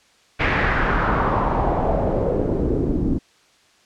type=noise with low-pass filter sweep; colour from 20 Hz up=pink; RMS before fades=-20 dBFS; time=0.39-3.19 s; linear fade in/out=20 ms; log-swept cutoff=2200 to 260 Hz; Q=2.5; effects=white hiss -56 dBFS RMS until 3.85 s + low-pass 6000 Hz 12 dB/octave